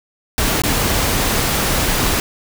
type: noise with dropouts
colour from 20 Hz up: pink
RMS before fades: -17 dBFS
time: 0.38-2.2 s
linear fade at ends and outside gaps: 1 ms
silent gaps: 0.619-0.636 s
effects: none